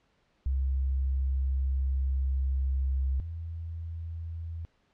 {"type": "tone pair in turn", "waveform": "sine", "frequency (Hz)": [66.6, 82.71], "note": ["C2", "E2"], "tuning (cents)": [31, 6], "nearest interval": "major third", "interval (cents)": 375, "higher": "second", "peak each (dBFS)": [-25, -34], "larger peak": "first", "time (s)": [[0.46, 3.2], [3.2, 4.65]], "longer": "first", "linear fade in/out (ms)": 0, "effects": ["pink hiss -70 dBFS RMS until 4.93 s", "low-pass 4000 Hz 12 dB/octave"]}